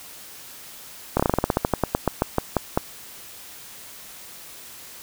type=slowing click train; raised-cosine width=1 ms; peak=-4 dBFS; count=19; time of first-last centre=1.17-2.775 s; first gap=26 ms; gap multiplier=1.13; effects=white hiss -42 dBFS RMS until 5.02 s